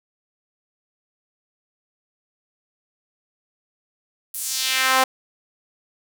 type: tone with high-pass filter sweep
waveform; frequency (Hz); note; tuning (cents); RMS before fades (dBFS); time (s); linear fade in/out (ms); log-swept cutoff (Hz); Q
sawtooth; 261.6; C4; 0; -21; 4.34-5.04; 5; 12000 to 740; 1.4
effects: none